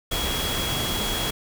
sine tone in noise, 3322 Hz, G#7, in tune, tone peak -29 dBFS, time 0.11-1.31 s, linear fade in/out 10 ms, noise pink, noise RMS -27 dBFS, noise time 0.11-1.31 s, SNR -5 dB, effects none

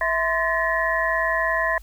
sine tone cluster, 655 / 1035 / 1737 / 1894 Hz, E5 / C6 / A6 / A#6, -11 / -19 / -23 / +27 cents, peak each -25 dBFS, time 0.01-1.78 s, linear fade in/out 2 ms, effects added 50 Hz sine -40 dBFS peak until 1.82 s + white hiss -56 dBFS RMS until 1.82 s

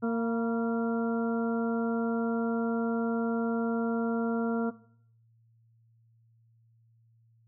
harmonic tone with a mistuned harmonic, 230 Hz, A#3, 23 cents flat, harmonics 1 / 2 / 3 / 4 / 5 / 6, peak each -27 / -32 / -39 / -43 / -46 / -38 dBFS, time 0.02-4.71 s, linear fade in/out 20 ms, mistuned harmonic 4, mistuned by +62 cents, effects noise-tail reverb RT60 0.6 s tail -17 dB re dry + added 114 Hz sine -61 dBFS peak until 7.47 s

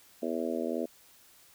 harmonic tone, 82 Hz, E2, 9 cents flat, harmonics 3 / 4 / 5 / 6 / 7 / 8, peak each -35 / -36 / -37 / -38 / -38 / -39 dBFS, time 0.22-0.86 s, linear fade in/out 10 ms, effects white hiss -59 dBFS RMS until 1.54 s

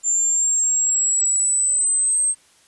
sine exponential sweep, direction up, 7230 to 8372 Hz, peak -16 dBFS, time 0.03-2.35 s, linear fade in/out 50 ms, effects white hiss -55 dBFS RMS until 2.67 s + resampled to 24000 Hz

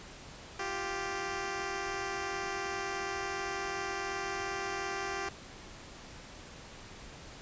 10% pulse tone pair together, 349.2 / 392 Hz, F4 / G4, 0 / 0 cents, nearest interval major second, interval 200 cents, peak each -32 / -27 dBFS, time 0.59-5.29 s, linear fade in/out 5 ms, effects pink hiss -49 dBFS RMS until 7.41 s + resampled to 16000 Hz

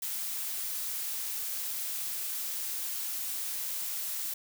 blue noise, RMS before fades -35 dBFS, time 0.02-4.34 s, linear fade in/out 5 ms, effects none

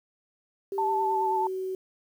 sine tone with pitch glide, 392 to 376 Hz, G4 to F#4, 0 to +28 cents, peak -29 dBFS, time 0.72-1.75 s, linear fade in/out 2 ms, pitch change -72 cents, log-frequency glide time 0.91-1.45 s
sine tone with vibrato, 880 Hz, A5, in tune, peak -24 dBFS, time 0.78-1.47 s, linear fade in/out 2 ms, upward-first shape sine, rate 9.4 Hz, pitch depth 31 cents each way
effects 9-bit

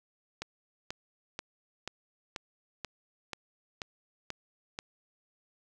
click train, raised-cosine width 0.2 ms, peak -19 dBFS, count 10, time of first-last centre 0.42-4.789 s, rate 2.06 Hz, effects none

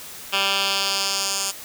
10% pulse tone with band-pass filter sweep, 196.3 Hz, G3, 3 cents sharp, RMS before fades -23 dBFS, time 0.32-1.52 s, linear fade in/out 20 ms, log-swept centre 2900 to 7300 Hz, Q 1.6, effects white hiss -38 dBFS RMS until 1.64 s

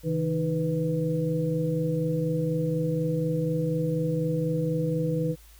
sine tone cluster, 136.2 / 160.3 / 311.4 / 493.1 Hz, C#3 / E3 / D#4 / B4, -30 / -48 / +2 / -3 cents, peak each -35 / -26 / -32 / -29 dBFS, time 0.03-5.36 s, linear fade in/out 50 ms, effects added 54 Hz sine -50 dBFS peak until 5.59 s + white hiss -56 dBFS RMS until 5.59 s

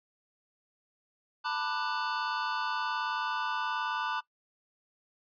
square chord, B minor seventh, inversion third, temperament just, 889 / 987.8 / 1185.3 / 1481.6 Hz, A5 / B5 / D6 / F#6, +18 / 0 / +16 / +2 cents, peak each -37 / -37 / -37 / -36 dBFS, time 1.44-4.21 s, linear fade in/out 20 ms, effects noise-tail reverb RT60 0.1 s tail -20 dB re dry + resampled to 11025 Hz

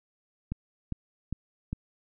click train, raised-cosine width 5 ms, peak -19 dBFS, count 4, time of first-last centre 0.52-1.73 s, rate 2.48 Hz, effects none

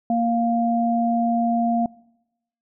sine tone pair together, 233.1 / 699.8 Hz, A#3 / F5, 0 / +3 cents, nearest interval octave + perfect fifth, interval 1903 cents, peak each -20 / -21 dBFS, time 0.1-1.86 s, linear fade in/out 2 ms, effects noise-tail reverb RT60 0.9 s tail -24 dB re dry

